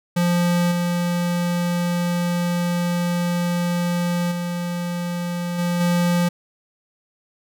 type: tone with level steps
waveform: square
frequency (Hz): 174.61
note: F3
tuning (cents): 0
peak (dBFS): -17 / -20 / -24 / -20 / -17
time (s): 0.16-6.29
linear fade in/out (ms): 10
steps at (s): 0.71 / 4.31 / 5.58 / 5.8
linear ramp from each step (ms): 10
effects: none